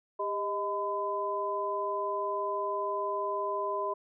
sine tone cluster, 399.9 / 626 / 1011 Hz, G4 / D#5 / B5, +35 / +10 / +40 cents, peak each -35 / -35 / -32 dBFS, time 0.19-3.94 s, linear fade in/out 10 ms, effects none

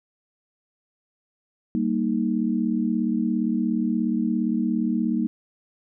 sine chord, Eb major, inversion first, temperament equal, 196 / 233.1 / 311.1 Hz, G3 / Bb3 / Eb4, 0 / 0 / 0 cents, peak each -26 / -23 / -27 dBFS, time 1.75-5.27 s, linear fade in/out 0 ms, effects none

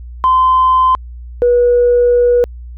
sine tone pair in turn, 1031 / 485.2 Hz, C6 / B4, -26 / -31 cents, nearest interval octave + minor second, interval 1305 cents, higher first, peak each -6 dBFS, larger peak neither, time 0.24-0.95 / 1.42-2.44 s, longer second, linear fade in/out 0 ms, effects tanh soft clip ceiling -3 dBFS + added 60 Hz sine -27 dBFS peak until 2.77 s

